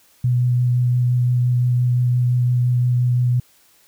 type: tone with vibrato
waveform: sine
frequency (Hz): 123.47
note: B2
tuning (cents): 0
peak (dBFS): -14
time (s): 0.24-3.4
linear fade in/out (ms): 5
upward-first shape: sine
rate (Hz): 5.8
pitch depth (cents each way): 11
effects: white hiss -55 dBFS RMS until 3.87 s